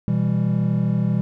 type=chord; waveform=triangle; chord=E minor; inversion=second; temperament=just; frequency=123.61 / 164.81 / 197.78 Hz; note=B2 / E3 / G3; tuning=+2 / 0 / +16 cents; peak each=-20 dBFS; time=0.08-1.21 s; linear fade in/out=0 ms; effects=none